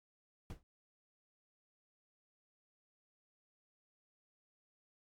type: noise with exponential decay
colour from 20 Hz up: brown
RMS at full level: -38 dBFS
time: 0.5-0.63 s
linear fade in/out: 2 ms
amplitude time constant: 28 ms
effects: MP3 96 kbps